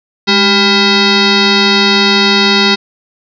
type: tone with frequency modulation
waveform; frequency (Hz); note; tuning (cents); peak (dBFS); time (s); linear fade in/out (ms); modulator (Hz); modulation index
sine; 2000; B6; +21; -6; 0.27-2.76; 20; 598; 4.6
effects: none